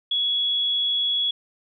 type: tone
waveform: sine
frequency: 3363 Hz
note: G#7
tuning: 21 cents sharp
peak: -20 dBFS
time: 0.11-1.31 s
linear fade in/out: 5 ms
effects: none